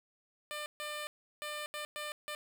10% pulse tone bursts at uneven times, 598 Hz, D5, 31 cents sharp, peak -30 dBFS, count 6, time 0.51-0.66 / 0.8-1.07 / 1.42-1.66 / 1.74-1.85 / 1.96-2.12 / 2.28-2.35 s, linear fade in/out 0 ms, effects none

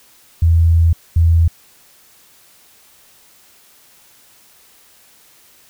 sine tone bursts at uneven times, 83 Hz, E2, 12 cents sharp, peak -8 dBFS, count 2, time 0.42-0.93 / 1.16-1.48 s, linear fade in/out 5 ms, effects white hiss -49 dBFS RMS until 5.69 s

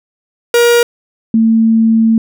45% pulse / sine tone pair in turn, 474.8 / 224.6 Hz, A#4 / A3, +32 / +36 cents, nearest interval octave + minor second, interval 1296 cents, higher first, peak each -6 dBFS, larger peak neither, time 0.54-0.83 / 1.34-2.18 s, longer second, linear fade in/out 2 ms, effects none

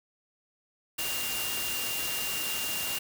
sine tone in noise, 2794 Hz, F7, in tune, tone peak -35 dBFS, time 0.98-2.99 s, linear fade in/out 10 ms, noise white, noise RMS -33 dBFS, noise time 0.98-2.99 s, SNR -5 dB, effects none

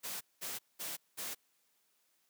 white noise bursts, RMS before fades -41 dBFS, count 4, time 0.03-1.35 s, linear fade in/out 20 ms, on 180 ms, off 200 ms, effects white hiss -75 dBFS RMS until 2.29 s + high-pass 150 Hz 12 dB/octave

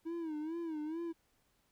triangle tone with vibrato, 320 Hz, D#4, 49 cents sharp, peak -35 dBFS, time 0.05-1.13 s, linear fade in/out 20 ms, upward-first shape sine, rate 2.3 Hz, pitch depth 110 cents each way, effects pink hiss -75 dBFS RMS until 1.71 s

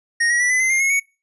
square tone with pitch steps, 1864.7 / 1912.7 / 1961.9 / 2012 / 2064 / 2117 / 2172 / 2228 Hz, A#6 / A#6 / B6 / B6 / C7 / C7 / C#7 / C#7, 0 / +44 / -12 / +32 / -24 / +20 / -36 / +8 cents, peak -16 dBFS, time 0.2-1 s, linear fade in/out 10 ms, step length 100 ms, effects noise-tail reverb RT60 0.3 s tail -25 dB re dry + resampled to 24000 Hz

